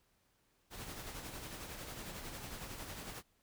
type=noise with tremolo; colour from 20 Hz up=pink; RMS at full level=-45 dBFS; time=0.7-3.23 s; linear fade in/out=50 ms; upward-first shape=sine; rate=11 Hz; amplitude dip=40%; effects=pink hiss -75 dBFS RMS until 3.42 s